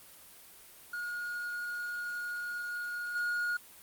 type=tone with level steps; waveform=triangle; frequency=1437 Hz; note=F6; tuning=49 cents sharp; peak=-33 / -28 dBFS; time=0.93-3.57 s; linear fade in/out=5 ms; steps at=3.15 s; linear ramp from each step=5 ms; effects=white hiss -54 dBFS RMS until 3.82 s + Opus 32 kbps